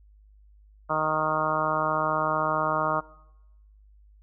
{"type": "harmonic tone", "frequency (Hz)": 155.56, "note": "D#3", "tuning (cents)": 0, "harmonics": [1, 2, 3, 4, 5, 6, 7, 8, 9], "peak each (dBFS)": [-36, -37, -37, -29, -34, -31, -30, -29, -35], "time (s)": [0.89, 3.01], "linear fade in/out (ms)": 20, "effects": ["noise-tail reverb RT60 0.9 s tail -21 dB re dry", "added 51 Hz sine -52 dBFS peak until 4.22 s"]}